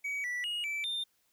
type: tone with pitch steps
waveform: triangle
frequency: 2266 / 1960 / 2877 / 2321 / 3610 Hz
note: C#7 / B6 / F#7 / D7 / A7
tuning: +37 / -14 / -49 / -21 / +44 cents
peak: -31 dBFS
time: 0.04-1.04 s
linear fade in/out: 10 ms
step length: 200 ms
effects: white hiss -73 dBFS RMS until 1.32 s